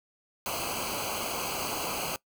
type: noise with comb filter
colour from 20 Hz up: pink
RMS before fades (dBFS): -33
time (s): 0.46-2.16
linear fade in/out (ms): 0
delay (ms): 0.55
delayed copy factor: -0.9
effects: noise-tail reverb RT60 0.1 s tail -21 dB re dry